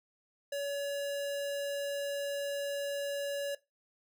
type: tone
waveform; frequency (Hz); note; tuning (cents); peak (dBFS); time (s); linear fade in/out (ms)
square; 566; C#5; +36; -34; 0.52-3.55; 5
effects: noise-tail reverb RT60 0.2 s tail -18 dB re dry